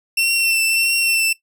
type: tone with vibrato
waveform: sawtooth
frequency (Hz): 2700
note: E7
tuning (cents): +41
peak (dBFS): -12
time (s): 0.17-1.33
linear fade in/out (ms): 5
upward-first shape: triangle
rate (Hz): 1.6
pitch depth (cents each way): 26
effects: noise-tail reverb RT60 0.1 s tail -18 dB re dry